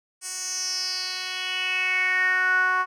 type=tone with band-pass filter sweep; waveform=10% pulse; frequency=369.5 Hz; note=F#4; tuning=2 cents flat; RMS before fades=-25 dBFS; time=0.21-2.86 s; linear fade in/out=50 ms; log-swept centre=7900 to 1200 Hz; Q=5.5; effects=none